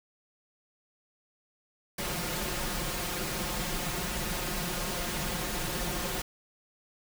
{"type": "noise with comb filter", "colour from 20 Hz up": "pink", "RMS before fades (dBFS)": -33, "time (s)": [1.98, 6.22], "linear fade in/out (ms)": 5, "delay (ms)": 5.6, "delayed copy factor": 0.75, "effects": []}